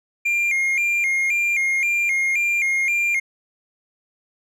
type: tone with vibrato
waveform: triangle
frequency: 2259 Hz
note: C#7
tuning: 32 cents sharp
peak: -16 dBFS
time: 0.25-3.2 s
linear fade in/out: 10 ms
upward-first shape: square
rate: 1.9 Hz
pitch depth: 96 cents each way
effects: none